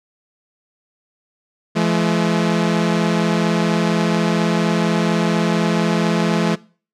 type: tone pair together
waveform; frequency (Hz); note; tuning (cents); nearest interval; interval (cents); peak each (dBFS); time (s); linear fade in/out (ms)
sawtooth; 169.66 / 213.9; F3 / A3; -50 / -49; major third; 401; -14; 1.75-6.56; 20
effects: noise-tail reverb RT60 0.4 s tail -21 dB re dry + low-pass 6000 Hz 12 dB/octave